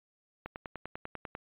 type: click train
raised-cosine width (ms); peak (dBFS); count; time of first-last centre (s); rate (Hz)
0.5; -24; 10; 0.46-1.351; 10.1
effects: resampled to 8000 Hz